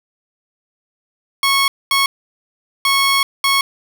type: tone bursts at uneven times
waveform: 15% pulse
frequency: 1100 Hz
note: C#6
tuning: 14 cents flat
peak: -6 dBFS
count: 4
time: 1.43-1.68 / 1.91-2.06 / 2.85-3.23 / 3.44-3.61 s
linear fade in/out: 2 ms
effects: none